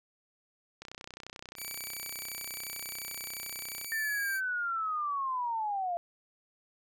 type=click train; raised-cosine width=0.2 ms; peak=-26 dBFS; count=96; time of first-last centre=0.82-3.845 s; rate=31.4 Hz
type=tone with vibrato; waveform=5% pulse; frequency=2300 Hz; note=D7; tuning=37 cents flat; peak=-29 dBFS; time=1.56-4.41 s; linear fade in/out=50 ms; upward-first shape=sine; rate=19 Hz; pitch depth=18 cents each way
type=linear sweep; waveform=sine; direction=down; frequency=1800 to 679 Hz; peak=-30 dBFS; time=3.92-5.97 s; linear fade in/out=0 ms
effects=none